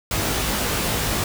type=noise with comb filter; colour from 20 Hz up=pink; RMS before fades=-23 dBFS; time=0.11-1.24 s; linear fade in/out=2 ms; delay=19 ms; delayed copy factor=+0.85; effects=none